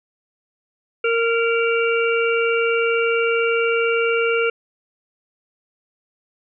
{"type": "harmonic tone", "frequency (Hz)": 462.2, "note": "A#4", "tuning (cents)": -15, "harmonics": [1, 3, 5, 6], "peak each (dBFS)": [-18, -23, -25, -26], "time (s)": [1.04, 4.5], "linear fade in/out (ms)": 5, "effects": []}